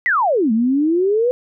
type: exponential two-way sweep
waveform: sine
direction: down then up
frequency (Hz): 2057 to 214.6 to 508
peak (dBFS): -13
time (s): 0.06-1.31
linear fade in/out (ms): 0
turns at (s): 0.52
effects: none